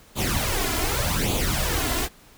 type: noise with flanger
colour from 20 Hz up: pink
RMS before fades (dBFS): -24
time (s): 0.15-2.09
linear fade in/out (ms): 50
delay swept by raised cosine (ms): 0.27 to 2.97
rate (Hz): 0.85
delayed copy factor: +0.7
effects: pink hiss -52 dBFS RMS until 2.37 s